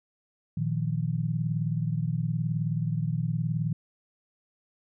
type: chord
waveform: sine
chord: Bb suspended fourth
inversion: none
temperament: equal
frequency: 116.54 / 155.56 / 174.61 Hz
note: Bb2 / Eb3 / F3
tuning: 0 / 0 / 0 cents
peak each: -30 / -28 / -33 dBFS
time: 0.57-3.73 s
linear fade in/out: 5 ms
effects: none